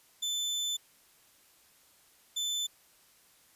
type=tone bursts at uneven times; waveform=30% pulse; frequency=3520 Hz; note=A7; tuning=in tune; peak=-28 dBFS; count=2; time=0.22-0.77 / 2.36-2.67 s; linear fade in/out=10 ms; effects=white hiss -63 dBFS RMS until 3.55 s + resampled to 32000 Hz